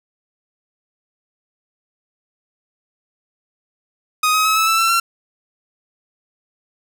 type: tone with pitch steps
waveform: sawtooth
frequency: 1249 / 1267.2 / 1285.6 / 1304.3 / 1323.3 / 1342.5 / 1362 Hz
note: D#6 / D#6 / E6 / E6 / E6 / E6 / F6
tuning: +6 / +31 / -44 / -19 / +6 / +31 / -44 cents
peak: -10 dBFS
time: 4.23-5 s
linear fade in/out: 5 ms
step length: 110 ms
effects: none